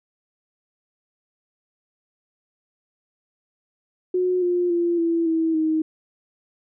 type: tone with pitch steps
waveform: sine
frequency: 364.3 / 353.9 / 343.9 / 334.1 / 324.6 / 315.3 Hz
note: F#4 / F4 / F4 / E4 / E4 / D#4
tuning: -27 / +23 / -27 / +23 / -27 / +23 cents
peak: -18 dBFS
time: 4.14-5.82 s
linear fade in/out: 5 ms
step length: 280 ms
effects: none